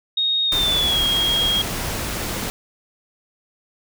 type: tone with pitch glide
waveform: sine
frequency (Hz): 3729 to 3265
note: A#7 to G#7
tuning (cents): 0 to -30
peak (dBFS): -17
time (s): 0.17-1.62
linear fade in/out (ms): 5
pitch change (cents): -230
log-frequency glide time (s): 0.45-1.02
type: noise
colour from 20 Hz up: pink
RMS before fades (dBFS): -26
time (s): 0.52-2.5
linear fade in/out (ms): 0
effects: none